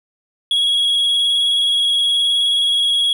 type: tone with vibrato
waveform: triangle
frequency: 3322 Hz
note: G#7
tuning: in tune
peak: -12 dBFS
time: 0.51-3.13 s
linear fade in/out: 2 ms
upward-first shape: square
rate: 19 Hz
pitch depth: 15 cents each way
effects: none